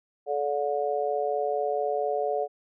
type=harmonic tone; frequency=144.3 Hz; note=D3; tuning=30 cents flat; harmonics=3 / 4 / 5; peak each=-29 / -29 / -29 dBFS; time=0.26-2.48 s; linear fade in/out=50 ms; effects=none